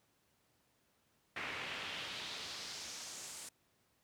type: noise with band-pass filter sweep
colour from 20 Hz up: brown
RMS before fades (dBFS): -45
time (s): 1.36-3.49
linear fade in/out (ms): 5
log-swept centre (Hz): 2100 to 8500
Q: 1.9
effects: pink hiss -75 dBFS RMS until 4.03 s + high-pass 80 Hz 12 dB/octave